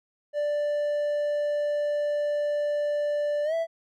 triangle tone with pitch glide, 588 to 660 Hz, D5 to E5, +2 to +2 cents, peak -22 dBFS, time 0.33-3.67 s, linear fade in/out 50 ms, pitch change +200 cents, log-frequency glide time 3.44-3.54 s, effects none

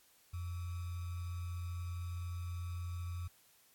sine tone with sample-and-hold, 87.31 Hz, F2, in tune, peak -38 dBFS, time 0.33-3.28 s, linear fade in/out 10 ms, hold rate 1225 Hz, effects white hiss -67 dBFS RMS until 3.74 s + AAC 64 kbps

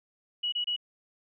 sine tone bursts, 2926 Hz, F#7, 20 cents flat, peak -27 dBFS, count 3, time 0.43-0.764 s, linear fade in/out 10 ms, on 94 ms, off 26 ms, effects none

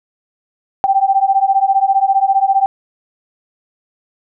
sine beating tone pair, 773 / 788 Hz, G5 / G5, -24 / +9 cents, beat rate 15 Hz, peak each -13 dBFS, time 0.84-2.66 s, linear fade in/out 0 ms, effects none

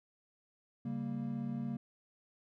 triangle chord, G diminished, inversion second, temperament equal, 138.59 / 196 / 233.1 Hz, Db3 / G3 / Bb3, 0 / 0 / 0 cents, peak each -39 / -40 / -36 dBFS, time 0.85-1.77 s, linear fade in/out 5 ms, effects none

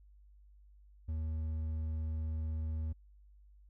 triangle tone with hard clipping, 79 Hz, D#2, 27 cents sharp, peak -35 dBFS, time 1.08-2.93 s, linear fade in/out 10 ms, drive 7 dB, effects added 50 Hz sine -57 dBFS peak until 3.69 s

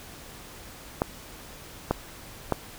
clicks, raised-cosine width 1 ms, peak -8 dBFS, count 3, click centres 1.019 / 1.91 / 2.523 s, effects pink hiss -45 dBFS RMS until 2.78 s

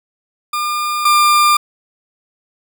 40% pulse tone pair in turn, 1205 / 1196.7 Hz, D6 / D6, +44 / +32 cents, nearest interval unison, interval 12 cents, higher first, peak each -16 / -8 dBFS, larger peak second, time 0.53-1.05 / 1.05-1.57 s, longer neither, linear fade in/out 5 ms, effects none

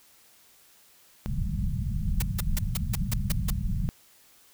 pink low-pass noise, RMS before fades -28 dBFS, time 1.26-3.89 s, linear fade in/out 0 ms, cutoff 210 Hz, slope 96 dB/octave
white noise bursts, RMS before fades -30 dBFS, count 8, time 2.2-3.504 s, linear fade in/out 5 ms, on 23 ms, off 160 ms
effects white hiss -58 dBFS RMS until 4.53 s

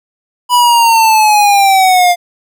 square linear sweep, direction down, 987.8 to 698.5 Hz, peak -6 dBFS, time 0.49-2.16 s, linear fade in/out 50 ms, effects none

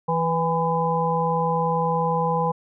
harmonic tone with a mistuned harmonic, 164.81 Hz, E3, in tune, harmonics 1 / 3 / 5 / 6, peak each -25 / -25 / -25 / -25 dBFS, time 0.08-2.52 s, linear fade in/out 10 ms, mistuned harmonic 6, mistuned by +31 cents, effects none

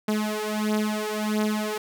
sawtooth beating tone pair, 212.4 / 213.9 Hz, G#3 / A3, +39 / -49 cents, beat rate 1.5 Hz, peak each -23 dBFS, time 0.08-1.78 s, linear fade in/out 5 ms, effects none

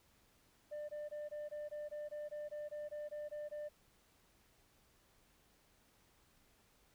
sine tone bursts, 596 Hz, D5, 25 cents sharp, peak -39 dBFS, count 15, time 0.71-3.69 s, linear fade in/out 20 ms, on 180 ms, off 20 ms, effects tanh soft clip ceiling -41 dBFS + pink hiss -71 dBFS RMS until 6.94 s

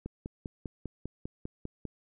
click train, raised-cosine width 3 ms, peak -24 dBFS, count 10, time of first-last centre 0.06-1.853 s, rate 5.02 Hz, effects none

